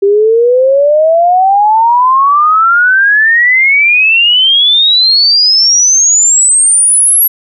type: exponential sweep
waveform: sine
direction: up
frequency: 392 to 11660 Hz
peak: -4 dBFS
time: 0.02-7.28 s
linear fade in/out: 10 ms
effects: none